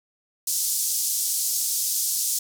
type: band-pass noise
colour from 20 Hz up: pink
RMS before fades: -25 dBFS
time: 0.47-2.39 s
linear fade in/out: 5 ms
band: 5500 to 15000 Hz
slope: 24 dB/octave
effects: none